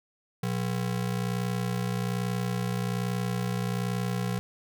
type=ring-modulated tone; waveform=square; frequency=150.5 Hz; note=D3; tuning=43 cents sharp; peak=-25 dBFS; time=0.43-4.39 s; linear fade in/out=0 ms; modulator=30.6 Hz; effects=none